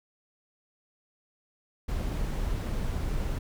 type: noise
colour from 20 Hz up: brown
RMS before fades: -30 dBFS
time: 1.88-3.39 s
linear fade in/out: 10 ms
effects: none